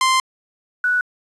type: tone pair in turn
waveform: sawtooth / sine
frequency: 1044 / 1476.4 Hz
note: C6 / F#6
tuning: -4 / -4 cents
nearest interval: tritone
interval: 600 cents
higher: second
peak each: -10 / -15 dBFS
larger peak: first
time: 0.01-0.2 / 0.84-1.01 s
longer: first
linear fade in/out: 2 ms
effects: resampled to 24000 Hz + 8-bit